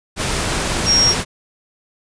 sine tone in noise, 5588 Hz, F8, in tune, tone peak -11 dBFS, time 0.85-1.15 s, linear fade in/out 50 ms, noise pink, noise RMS -20 dBFS, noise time 0.16-1.25 s, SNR +6 dB, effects resampled to 22050 Hz

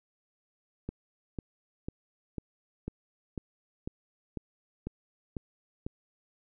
click train, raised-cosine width 3 ms, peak -22 dBFS, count 11, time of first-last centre 0.89-5.865 s, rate 2.01 Hz, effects none

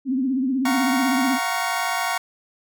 sine tone with vibrato, 261.8 Hz, C4, 1 cent sharp, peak -19 dBFS, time 0.05-1.39 s, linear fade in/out 50 ms, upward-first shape triangle, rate 16 Hz, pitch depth 120 cents each way
25% pulse chord, Gb major seventh, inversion third, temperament equal with one note detuned, 698.5 / 749.9 / 932.3 / 1108.7 Hz, F5 / Gb5 / Bb5 / Db6, 0 / +23 / 0 / 0 cents, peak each -24 dBFS, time 0.65-2.18 s, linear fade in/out 5 ms
effects none

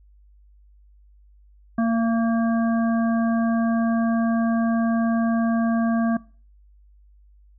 harmonic tone with a mistuned harmonic, 229.6 Hz, A#3, 26 cents flat, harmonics 1 / 3 / 5 / 7, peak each -18 / -28 / -32 / -35 dBFS, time 1.78-6.17 s, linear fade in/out 5 ms, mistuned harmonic 3, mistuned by -22 cents, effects noise-tail reverb RT60 0.4 s tail -22 dB re dry + added 50 Hz sine -50 dBFS peak until 7.58 s

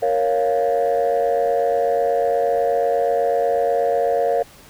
sine chord, Bb minor, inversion none, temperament equal, 466.2 / 554.4 / 698.5 Hz, Bb4 / Db5 / F5, 0 / 0 / 0 cents, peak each -19 dBFS, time 0.02-4.43 s, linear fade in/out 10 ms, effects tanh soft clip ceiling -11 dBFS + pink hiss -46 dBFS RMS until 4.69 s

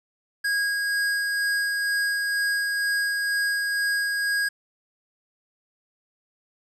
square tone with tremolo, 1640 Hz, G#6, 22 cents flat, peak -22 dBFS, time 0.44-4.49 s, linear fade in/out 10 ms, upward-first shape sine, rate 2.1 Hz, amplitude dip 25%, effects low-pass 11000 Hz 12 dB/octave + 9-bit

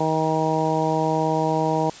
harmonic tone, 158.3 Hz, D#3, 30 cents sharp, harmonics 1 / 2 / 3 / 4 / 5 / 6, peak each -26 / -26 / -26 / -26 / -26 / -26 dBFS, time 0-1.9 s, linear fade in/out 5 ms, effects white hiss -41 dBFS RMS until 2 s + resampled to 16000 Hz

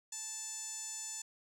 sawtooth tone with band-pass filter, 880 Hz, A5, in tune, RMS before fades -43 dBFS, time 0.12-1.22 s, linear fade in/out 5 ms, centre 7200 Hz, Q 5.9, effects none

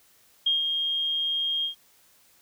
sine tone with ADSR envelope, 3231 Hz, G#7, 48 cents flat, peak -19 dBFS, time 0.46-1.75 s, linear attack 7 ms, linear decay 150 ms, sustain -5 dB, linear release 110 ms, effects white hiss -60 dBFS RMS until 2.41 s

